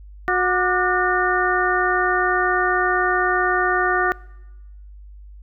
harmonic tone with a mistuned harmonic, 364.4 Hz, F#4, 26 cents flat, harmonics 1 / 2 / 3 / 4 / 5, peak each -23 / -23 / -23 / -23 / -23 dBFS, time 0.28-4.12 s, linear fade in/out 0 ms, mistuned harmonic 3, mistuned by +140 cents, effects noise-tail reverb RT60 1.0 s tail -22 dB re dry + added 50 Hz sine -38 dBFS peak until 5.42 s

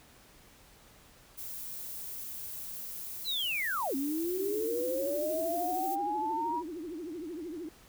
violet noise, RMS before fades -41 dBFS, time 1.37-5.96 s, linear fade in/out 20 ms
sine linear two-way sweep, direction down then up, 4186 to 261.6 to 971 Hz, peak -30 dBFS, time 3.24-6.63 s, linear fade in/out 50 ms, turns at 3.95 s
sine tone with vibrato, 329.6 Hz, E4, in tune, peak -37 dBFS, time 4.37-7.69 s, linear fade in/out 5 ms, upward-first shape triangle, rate 13 Hz, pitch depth 210 cents each way
effects pink hiss -58 dBFS RMS until 7.88 s

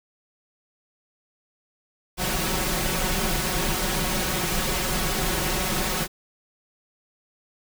pink noise with comb filter, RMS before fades -25 dBFS, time 2.17-6.08 s, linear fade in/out 50 ms, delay 5.4 ms, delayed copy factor +0.8, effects none

